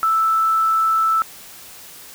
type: tone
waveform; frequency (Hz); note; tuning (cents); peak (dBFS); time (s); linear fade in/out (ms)
sine; 1318.5; E6; 0; -14; 0.03-1.22; 0
effects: white hiss -40 dBFS RMS until 2.14 s